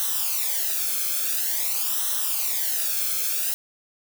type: noise with flanger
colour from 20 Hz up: blue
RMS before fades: -25 dBFS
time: 0-3.54 s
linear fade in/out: 0 ms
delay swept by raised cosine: 0.42 to 1.06 ms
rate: 0.48 Hz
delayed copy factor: -0.75
effects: none